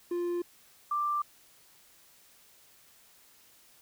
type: tone pair in turn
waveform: triangle / sine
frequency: 349.2 / 1180.7 Hz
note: F4 / D6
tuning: 0 / +9 cents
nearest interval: octave + major sixth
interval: 2109 cents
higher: second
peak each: -27 dBFS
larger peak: neither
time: 0.11-0.42 / 0.91-1.22 s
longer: neither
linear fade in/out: 5 ms
effects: white hiss -60 dBFS RMS until 3.81 s